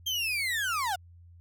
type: linear sweep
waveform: 35% pulse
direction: down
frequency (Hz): 3200 to 696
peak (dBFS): -26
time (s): 0.06-0.96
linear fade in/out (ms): 10
effects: added 86 Hz sine -50 dBFS peak until 1.4 s